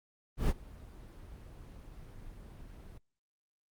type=noise with ADSR envelope; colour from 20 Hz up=brown; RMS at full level=-26 dBFS; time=0.37-2.98 s; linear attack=120 ms; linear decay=39 ms; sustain=-23 dB; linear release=6 ms; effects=Opus 24 kbps